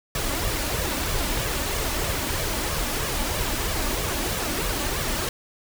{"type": "noise with flanger", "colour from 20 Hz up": "pink", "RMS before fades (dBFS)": -26, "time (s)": [0.15, 5.29], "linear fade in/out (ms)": 2, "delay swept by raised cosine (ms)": [1.7, 3.5], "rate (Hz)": 3.1, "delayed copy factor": 0.55, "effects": []}